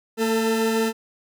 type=tone pair together; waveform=40% pulse; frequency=225.8 / 444.9 Hz; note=A3 / A4; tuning=+45 / +19 cents; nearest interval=octave; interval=1174 cents; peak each=-22 / -21 dBFS; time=0.17-0.93 s; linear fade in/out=50 ms; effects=none